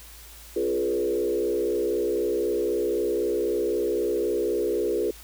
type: tone with frequency modulation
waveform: sine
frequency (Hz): 415.3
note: G#4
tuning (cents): 0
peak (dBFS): -22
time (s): 0.56-5.11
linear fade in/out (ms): 5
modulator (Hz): 63.9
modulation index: 1.3
effects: added 56 Hz sine -47 dBFS peak until 5.23 s + white hiss -47 dBFS RMS until 5.23 s